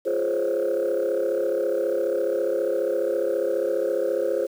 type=chord; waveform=sine; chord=Db major seventh; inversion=first; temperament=just; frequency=346.5 / 415.8 / 519.7 / 554.4 Hz; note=F4 / Ab4 / C5 / Db5; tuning=-14 / +2 / -12 / 0 cents; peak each=-28 / -26 / -23 / -27 dBFS; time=0.05-4.47 s; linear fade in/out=20 ms; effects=tanh soft clip ceiling -16 dBFS + 8-bit